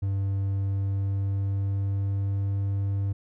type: tone with pitch glide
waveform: triangle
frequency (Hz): 98 to 98.97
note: G2 to G2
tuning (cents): 0 to +17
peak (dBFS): -22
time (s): 0.02-3.13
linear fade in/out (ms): 10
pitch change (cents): +17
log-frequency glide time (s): 0.58-2.57
effects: none